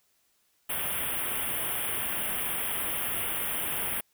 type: band-stop noise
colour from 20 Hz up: white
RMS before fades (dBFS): -31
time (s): 0.69-4.01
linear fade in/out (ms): 10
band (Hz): 3400 to 9000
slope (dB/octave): 96
effects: white hiss -70 dBFS RMS until 4.13 s